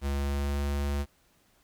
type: tone with pitch glide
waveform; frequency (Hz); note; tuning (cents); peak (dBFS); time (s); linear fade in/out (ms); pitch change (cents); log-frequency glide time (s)
square; 70 to 71.1; C#2 to C#2; +18 to +45; -28; 0.01-1.06; 50; +27; 0.11-0.64
effects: pink hiss -66 dBFS RMS until 1.63 s